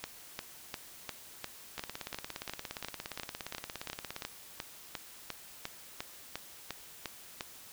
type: two click trains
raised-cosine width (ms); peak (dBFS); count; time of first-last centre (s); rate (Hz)
0.2; -21 / -19; 43 / 22; 1.78-4.222 / 0.04-7.408; 17.2 / 2.85
effects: white hiss -52 dBFS RMS until 7.72 s